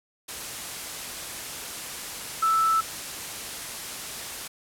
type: tone in noise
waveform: sine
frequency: 1318.5 Hz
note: E6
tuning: in tune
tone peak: -19 dBFS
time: 2.42-2.81 s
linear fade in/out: 10 ms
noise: white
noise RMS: -35 dBFS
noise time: 0.28-4.48 s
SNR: +13 dB
effects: low-pass 12000 Hz 12 dB/octave